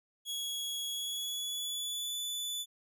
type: tone with pitch glide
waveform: sawtooth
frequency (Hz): 3338 to 3480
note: G#7 to A7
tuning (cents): +8 to -20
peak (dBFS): -32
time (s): 0.25-2.66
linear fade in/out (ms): 50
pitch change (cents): +72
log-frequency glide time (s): 0.88-2.17
effects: none